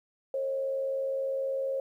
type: tone with frequency modulation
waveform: sine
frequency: 538 Hz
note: C5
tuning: 48 cents sharp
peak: -28 dBFS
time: 0.34-1.8 s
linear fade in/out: 2 ms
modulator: 80.3 Hz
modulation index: 0.38
effects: 11-bit